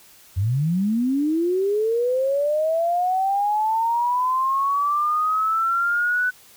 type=linear sweep; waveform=sine; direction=up; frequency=86.7 to 1500 Hz; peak=-18 dBFS; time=0.36-6.31 s; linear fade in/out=20 ms; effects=white hiss -50 dBFS RMS until 6.56 s